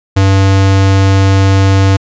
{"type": "tone", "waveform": "square", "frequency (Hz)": 97, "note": "G2", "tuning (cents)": -18, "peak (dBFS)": -6, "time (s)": [0.16, 1.97], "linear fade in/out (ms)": 10, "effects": ["resampled to 16000 Hz"]}